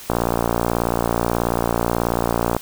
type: click train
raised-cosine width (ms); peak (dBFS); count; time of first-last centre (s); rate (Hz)
1; -4; 145; 0.1-2.566; 58.4
effects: white hiss -38 dBFS RMS until 2.61 s